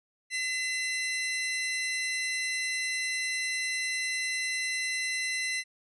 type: tone pair together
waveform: sawtooth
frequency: 2030 / 2710 Hz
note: B6 / E7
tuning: +47 / +47 cents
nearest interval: perfect fourth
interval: 500 cents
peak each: -26 / -36 dBFS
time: 0.3-5.64 s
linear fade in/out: 50 ms
effects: resampled to 24000 Hz